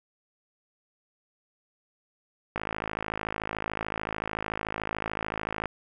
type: click train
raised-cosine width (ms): 0.5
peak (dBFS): -15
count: 167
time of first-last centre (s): 2.56-5.657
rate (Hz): 53.6
effects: none